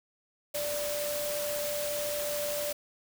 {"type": "tone in noise", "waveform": "sine", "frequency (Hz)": 587.3, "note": "D5", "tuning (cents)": 0, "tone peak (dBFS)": -32, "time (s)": [0.54, 2.73], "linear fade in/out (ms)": 10, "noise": "white", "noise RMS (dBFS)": -36, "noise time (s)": [0.54, 2.73], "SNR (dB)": 1, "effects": []}